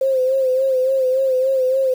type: tone with vibrato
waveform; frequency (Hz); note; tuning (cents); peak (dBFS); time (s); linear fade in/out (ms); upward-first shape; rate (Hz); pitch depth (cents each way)
sine; 523.3; C5; 0; -14; 0.01-1.94; 5; sine; 3.5; 47
effects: 7-bit